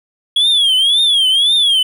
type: tone with vibrato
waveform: triangle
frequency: 3322 Hz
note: G#7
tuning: in tune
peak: -8 dBFS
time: 0.36-1.83 s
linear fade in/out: 5 ms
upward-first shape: triangle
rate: 1.9 Hz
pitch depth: 180 cents each way
effects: none